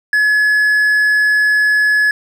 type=tone; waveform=triangle; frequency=1700 Hz; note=G#6; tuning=40 cents sharp; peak=-8 dBFS; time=0.13-2.11 s; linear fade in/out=2 ms; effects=none